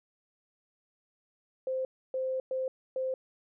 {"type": "tone bursts at uneven times", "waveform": "sine", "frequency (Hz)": 521, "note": "C5", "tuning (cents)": -7, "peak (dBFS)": -29, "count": 4, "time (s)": [[1.67, 1.85], [2.14, 2.4], [2.51, 2.68], [2.96, 3.14]], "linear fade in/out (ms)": 2, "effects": []}